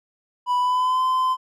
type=tone with pitch glide; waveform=triangle; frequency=987.8 to 1028 Hz; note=B5 to C6; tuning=0 to -31 cents; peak=-16 dBFS; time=0.46-1.37 s; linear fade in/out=50 ms; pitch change=+69 cents; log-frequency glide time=0.58-1.02 s; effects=none